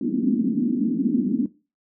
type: band-pass noise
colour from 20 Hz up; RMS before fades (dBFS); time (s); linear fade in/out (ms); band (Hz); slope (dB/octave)
pink; -22; 0.01-1.46; 2; 210 to 290; 48
effects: noise-tail reverb RT60 0.3 s tail -18 dB re dry